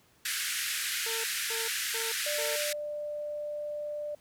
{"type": "band-pass noise", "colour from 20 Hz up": "pink", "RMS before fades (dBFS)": -33, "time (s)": [0.25, 2.73], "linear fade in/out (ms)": 5, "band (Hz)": [1500, 14000], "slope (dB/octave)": 48}
{"type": "tone bursts", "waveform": "sawtooth", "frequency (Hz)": 453.2, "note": "A#4", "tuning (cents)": -49, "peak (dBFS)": -33, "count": 4, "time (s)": [1.06, 2.56], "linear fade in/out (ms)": 5, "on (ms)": 180, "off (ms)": 260}
{"type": "tone", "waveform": "sine", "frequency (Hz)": 593, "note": "D5", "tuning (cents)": 17, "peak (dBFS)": -33, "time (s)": [2.26, 4.15], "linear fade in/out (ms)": 5}
{"effects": ["pink hiss -64 dBFS RMS until 4.2 s", "high-pass 60 Hz 12 dB/octave"]}